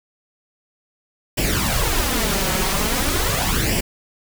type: noise with flanger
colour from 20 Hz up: pink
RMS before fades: -20 dBFS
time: 1.37-3.81 s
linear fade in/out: 10 ms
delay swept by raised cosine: 0.38 to 5.38 ms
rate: 0.42 Hz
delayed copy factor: +0.7
effects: none